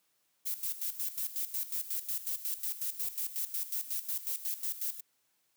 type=noise with tremolo; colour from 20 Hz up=violet; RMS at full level=-34 dBFS; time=0.45-5.01 s; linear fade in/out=20 ms; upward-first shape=square; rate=5.5 Hz; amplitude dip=75%; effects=white hiss -75 dBFS RMS until 5.56 s + high-pass 100 Hz 12 dB/octave